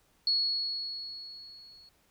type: tone with level ramp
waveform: sine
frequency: 4355 Hz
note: C#8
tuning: 31 cents flat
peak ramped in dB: -23 to -53 dBFS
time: 0.27-1.89 s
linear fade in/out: 2 ms
effects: pink hiss -68 dBFS RMS until 2.1 s